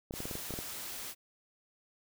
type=clicks; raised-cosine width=2 ms; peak=-26 dBFS; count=9; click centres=0.109 / 0.139 / 0.204 / 0.255 / 0.312 / 0.354 / 0.507 / 0.539 / 0.589 s
type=noise; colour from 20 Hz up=white; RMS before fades=-42 dBFS; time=0.12-1.15 s; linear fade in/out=50 ms
effects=none